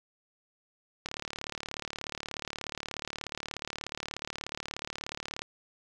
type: click train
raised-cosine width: 0.2 ms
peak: -18 dBFS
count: 161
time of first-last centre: 1.06-5.42 s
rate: 36.7 Hz
effects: none